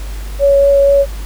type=tone with vibrato; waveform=sine; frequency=559 Hz; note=C#5; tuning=14 cents sharp; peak=-6 dBFS; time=0.39-1.06 s; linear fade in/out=50 ms; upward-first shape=triangle; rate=4.2 Hz; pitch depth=9 cents each way; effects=added 50 Hz sine -21 dBFS peak until 1.25 s + pink hiss -35 dBFS RMS until 1.25 s